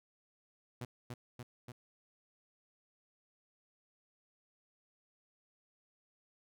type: tone with echo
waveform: sawtooth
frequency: 122.1 Hz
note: B2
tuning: 19 cents flat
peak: -36 dBFS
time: 0.81-0.85 s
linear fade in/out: 5 ms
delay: 290 ms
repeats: 3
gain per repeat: -2 dB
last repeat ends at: 1.72 s
effects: none